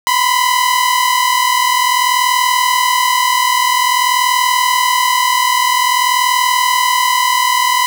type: tone pair together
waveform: sawtooth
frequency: 980.5 / 1021 Hz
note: B5 / C6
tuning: -13 / -43 cents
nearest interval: minor second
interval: 70 cents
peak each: -10 dBFS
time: 0.07-7.86 s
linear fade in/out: 0 ms
effects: none